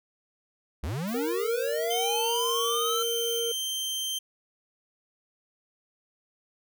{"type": "linear sweep", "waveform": "square", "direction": "up", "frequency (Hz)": [58.27, 1359], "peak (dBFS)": -30, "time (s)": [0.83, 3.03], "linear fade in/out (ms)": 5}
{"type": "noise", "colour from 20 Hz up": "violet", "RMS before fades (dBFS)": -42, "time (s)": [1.07, 3.4], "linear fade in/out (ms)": 10}
{"type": "tone", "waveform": "triangle", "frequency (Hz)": 466.2, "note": "A#4", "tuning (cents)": 0, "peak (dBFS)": -27, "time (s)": [1.14, 3.52], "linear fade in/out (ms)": 5}
{"type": "tone with pitch glide", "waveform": "sawtooth", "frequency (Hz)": [3097, 3133], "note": ["G7", "G7"], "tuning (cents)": [-22, -2], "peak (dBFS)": -26, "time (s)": [1.9, 4.19], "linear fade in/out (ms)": 10, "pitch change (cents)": 20, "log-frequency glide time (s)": [2.86, 3.64]}
{"effects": []}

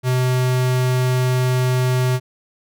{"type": "tone", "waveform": "square", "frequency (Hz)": 127.2, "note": "C3", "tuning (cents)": -48, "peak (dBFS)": -16, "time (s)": [0.03, 2.2], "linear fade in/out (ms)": 50, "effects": []}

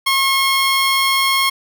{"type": "tone", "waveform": "15% pulse", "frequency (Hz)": 1081, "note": "C#6", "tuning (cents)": -44, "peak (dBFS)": -7, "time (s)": [0.06, 1.5], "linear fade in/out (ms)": 10, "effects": []}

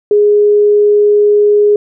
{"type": "tone", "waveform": "sine", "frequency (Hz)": 414.9, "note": "G#4", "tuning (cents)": -2, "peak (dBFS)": -5, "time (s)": [0.11, 1.76], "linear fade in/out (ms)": 2, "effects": []}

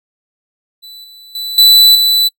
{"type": "tone with level steps", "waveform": "45% pulse", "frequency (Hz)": 3981, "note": "B7", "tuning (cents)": 13, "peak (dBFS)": [-32, -36, -20, -4, -9], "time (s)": [0.82, 2.29], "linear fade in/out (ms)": 20, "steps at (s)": [1.04, 1.35, 1.58, 1.95], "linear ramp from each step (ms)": 2, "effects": ["noise-tail reverb RT60 0.1 s tail -25 dB re dry"]}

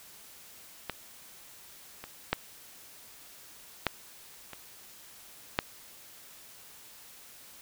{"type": "clicks", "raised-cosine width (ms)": 0.3, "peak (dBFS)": [-16, -24, -9, -9, -25, -8], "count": 6, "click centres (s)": [0.897, 2.04, 2.33, 3.867, 4.533, 5.589], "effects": ["white hiss -52 dBFS RMS until 7.61 s"]}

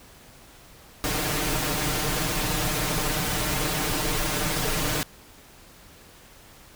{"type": "noise with comb filter", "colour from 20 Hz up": "pink", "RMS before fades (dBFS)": -26, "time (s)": [1.04, 5.03], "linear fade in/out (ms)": 0, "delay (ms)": 6.6, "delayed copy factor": 0.95, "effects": ["pink hiss -50 dBFS RMS until 6.75 s"]}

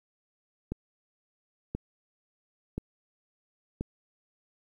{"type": "click train", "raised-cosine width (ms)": 3, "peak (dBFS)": -19, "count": 4, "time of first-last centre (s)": [0.72, 3.81], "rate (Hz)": 0.971, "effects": ["10-bit"]}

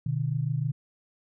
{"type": "tone pair together", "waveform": "sine", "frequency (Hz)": [124.5, 151.12], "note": ["B2", "D3"], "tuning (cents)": [14, 50], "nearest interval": "minor third", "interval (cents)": 336, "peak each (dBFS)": -28, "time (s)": [0.06, 0.72], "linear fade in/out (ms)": 5, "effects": []}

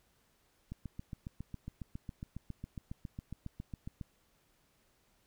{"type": "click train", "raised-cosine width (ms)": 5, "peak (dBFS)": -29, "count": 25, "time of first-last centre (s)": [0.72, 4.012], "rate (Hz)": 7.29, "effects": ["pink hiss -72 dBFS RMS until 5.26 s"]}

